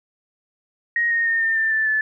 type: tone with pitch steps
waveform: sine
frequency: 1878 / 1854.3 / 1830.9 / 1807.8 / 1784.9 / 1762.4 / 1740.1 Hz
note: A#6 / A#6 / A#6 / A6 / A6 / A6 / A6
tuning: +12 / -10 / -32 / +46 / +24 / +2 / -20 cents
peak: -17 dBFS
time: 0.96-2.01 s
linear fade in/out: 2 ms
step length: 150 ms
effects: none